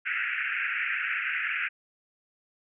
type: band-pass noise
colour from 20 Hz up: pink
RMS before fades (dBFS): -30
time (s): 0.05-1.69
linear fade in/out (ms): 20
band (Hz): 1400 to 2700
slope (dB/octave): 96
effects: none